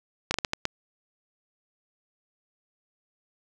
slowing click train, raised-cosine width 0.2 ms, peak -8 dBFS, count 6, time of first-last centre 0.31-0.654 s, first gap 32 ms, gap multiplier 1.39, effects none

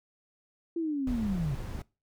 sine linear sweep, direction down, 341.8 to 130.81 Hz, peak -28 dBFS, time 0.76-1.55 s, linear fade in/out 5 ms
brown noise, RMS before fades -37 dBFS, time 1.07-1.82 s, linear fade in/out 2 ms
effects noise-tail reverb RT60 0.3 s tail -23 dB re dry

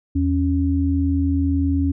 sine tone pair together, 82.1 / 276.2 Hz, E2 / C#4, -6 / -6 cents, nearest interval octave + major sixth, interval 2100 cents, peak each -19 dBFS, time 0.15-1.92 s, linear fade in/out 10 ms, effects none

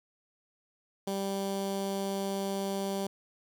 15% pulse tone with notch filter, 196 Hz, G3, in tune, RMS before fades -33 dBFS, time 1.07-3.07 s, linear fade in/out 5 ms, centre 1900 Hz, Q 1.5, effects none

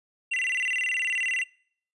triangle tone with vibrato, 2349 Hz, D7, in tune, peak -23 dBFS, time 0.31-1.44 s, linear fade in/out 10 ms, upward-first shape square, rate 19 Hz, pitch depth 270 cents each way, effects noise-tail reverb RT60 0.6 s tail -25 dB re dry + resampled to 24000 Hz

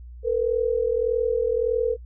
sine tone pair together, 452.2 / 493.9 Hz, A4 / B4, +47 / 0 cents, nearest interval major second, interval 153 cents, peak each -22 / -23 dBFS, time 0.23-1.97 s, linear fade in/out 50 ms, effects noise-tail reverb RT60 0.1 s tail -26 dB re dry + added 60 Hz sine -38 dBFS peak until 2.05 s

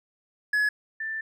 triangle / sine tone pair in turn, 1694 / 1772.3 Hz, G#6 / A6, +34 / +12 cents, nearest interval minor second, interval 78 cents, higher second, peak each -19 / -29 dBFS, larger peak first, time 0.53-0.69 / 1-1.21 s, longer second, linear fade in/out 5 ms, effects none

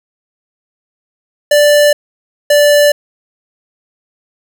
square tone pair in turn, 587.3 / 584.9 Hz, D5 / D5, 0 / -7 cents, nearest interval unison, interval 7 cents, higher first, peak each -6 dBFS, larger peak neither, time 1.51-1.93 / 2.5-2.92 s, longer neither, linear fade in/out 5 ms, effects none

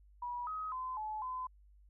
sine tone with pitch steps, 971 / 1265 / 1025 / 860 / 1019 Hz, B5 / D#6 / C6 / A5 / C6, -30 / +28 / -36 / -40 / -46 cents, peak -37 dBFS, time 0.22-1.47 s, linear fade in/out 5 ms, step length 250 ms, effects added 50 Hz sine -59 dBFS peak until 1.89 s

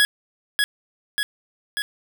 25% pulse tone with echo, 1673 Hz, G#6, 12 cents sharp, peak -10 dBFS, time 0-0.05 s, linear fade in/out 0 ms, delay 590 ms, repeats 3, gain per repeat -3 dB, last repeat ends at 1.82 s, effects none

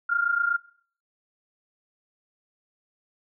sine tone pair together, 1383 / 1411.2 Hz, F6 / F6, -17 / +18 cents, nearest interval unison, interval 35 cents, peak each -25 / -23 dBFS, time 0.09-0.57 s, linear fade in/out 10 ms, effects noise-tail reverb RT60 0.5 s tail -21 dB re dry

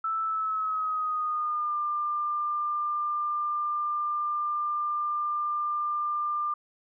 sine tone with pitch glide, 1318.5 to 1195.2 Hz, E6 to D6, 0 to +30 cents, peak -26 dBFS, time 0.04-6.54 s, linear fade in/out 5 ms, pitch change -170 cents, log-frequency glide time 0.23-1.78 s, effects none

